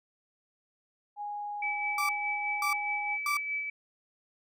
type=tone; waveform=sine; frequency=826 Hz; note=G#5; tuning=10 cents flat; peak=-34 dBFS; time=1.16-3.18 s; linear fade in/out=50 ms
type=tone with tremolo; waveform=sine; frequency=2300 Hz; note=D7; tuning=37 cents flat; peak=-29 dBFS; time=1.62-3.7 s; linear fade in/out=5 ms; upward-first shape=sine; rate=4.8 Hz; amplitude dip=40%
type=tone bursts; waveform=35% pulse; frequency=1170 Hz; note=D6; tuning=7 cents flat; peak=-27 dBFS; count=3; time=1.98-3.37 s; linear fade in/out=2 ms; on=110 ms; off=530 ms
effects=none